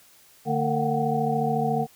sine tone cluster, 149.1 / 226.6 / 456 / 726 / 760 Hz, D3 / A#3 / A#4 / F#5 / F#5, +27 / -49 / -38 / -33 / +46 cents, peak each -28 dBFS, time 0.45-1.87 s, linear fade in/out 50 ms, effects white hiss -55 dBFS RMS until 1.95 s

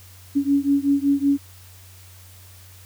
sine beating tone pair, 278.7 / 284 Hz, C#4 / C#4, +9 / +42 cents, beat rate 5.3 Hz, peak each -19 / -20 dBFS, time 0.35-1.38 s, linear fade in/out 20 ms, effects added 92 Hz sine -45 dBFS peak until 2.85 s + white hiss -49 dBFS RMS until 2.85 s

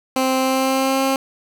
15% pulse tone with pitch glide, 261.6 to 268.2 Hz, C4 to C4, 0 to +43 cents, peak -10 dBFS, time 0.16-1.16 s, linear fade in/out 2 ms, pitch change +43 cents, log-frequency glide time 0.38-1.03 s, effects none

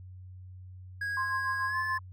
triangle tone with pitch glide, 1648 to 1734.9 Hz, G#6 to A6, -14 to -25 cents, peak -29 dBFS, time 1.01-1.98 s, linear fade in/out 5 ms, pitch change +89 cents, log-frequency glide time 1.67-1.77 s
sine tone with tremolo, 1049 Hz, C6, 4 cents sharp, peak -29 dBFS, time 1.17-1.99 s, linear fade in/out 2 ms, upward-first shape sine, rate 6.9 Hz, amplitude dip 65%
effects added 92 Hz sine -44 dBFS peak until 2.12 s

